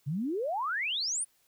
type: exponential sweep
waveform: sine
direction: up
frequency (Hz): 130.81 to 10070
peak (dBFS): -29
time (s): 0.06-1.25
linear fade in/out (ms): 20
effects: white hiss -69 dBFS RMS until 1.47 s